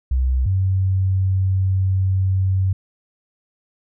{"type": "tone pair in turn", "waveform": "sine", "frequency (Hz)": [64.3, 94.88], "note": ["C2", "F#2"], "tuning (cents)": [-30, 44], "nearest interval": "perfect fifth", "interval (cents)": 674, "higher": "second", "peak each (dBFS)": -15, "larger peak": "neither", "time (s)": [[0.11, 0.46], [0.46, 2.73]], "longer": "second", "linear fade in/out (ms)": 5, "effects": []}